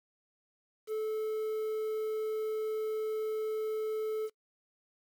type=tone with quantisation; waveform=triangle; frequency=434.4 Hz; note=A4; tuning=22 cents flat; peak=-29 dBFS; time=0.87-4.3 s; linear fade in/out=50 ms; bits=9; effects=noise-tail reverb RT60 0.1 s tail -24 dB re dry